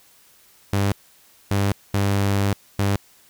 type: tone bursts at uneven times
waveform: sawtooth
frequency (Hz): 99.7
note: G2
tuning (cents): +30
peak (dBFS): -14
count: 4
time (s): 0.73-0.92 / 1.51-1.72 / 1.94-2.53 / 2.79-2.96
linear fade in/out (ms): 0
effects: white hiss -54 dBFS RMS until 3.29 s